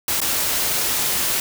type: noise with dropouts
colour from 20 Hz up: white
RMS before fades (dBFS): -21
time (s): 0.08-1.4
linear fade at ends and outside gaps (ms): 2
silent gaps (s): 0.204-0.215
effects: none